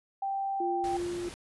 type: tone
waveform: sine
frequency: 784 Hz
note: G5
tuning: in tune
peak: -29 dBFS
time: 0.22-0.97 s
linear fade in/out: 5 ms
type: tone with tremolo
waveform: sine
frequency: 349.2 Hz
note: F4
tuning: in tune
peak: -30 dBFS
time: 0.6-1.29 s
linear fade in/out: 5 ms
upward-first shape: sine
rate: 3 Hz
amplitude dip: 25%
type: noise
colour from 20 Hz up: pink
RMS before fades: -44 dBFS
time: 0.84-1.34 s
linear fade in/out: 0 ms
effects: resampled to 24000 Hz